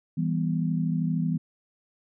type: chord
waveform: sine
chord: E minor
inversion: none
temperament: just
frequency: 164.81 / 197.78 / 247.2 Hz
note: E3 / G3 / B3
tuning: 0 / +16 / +2 cents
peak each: -25 / -31 / -30 dBFS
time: 0.17-1.38 s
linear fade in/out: 10 ms
effects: none